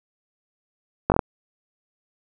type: slowing click train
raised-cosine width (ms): 1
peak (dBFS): -3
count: 5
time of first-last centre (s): 1.1-1.192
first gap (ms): 19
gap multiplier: 1.13
effects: none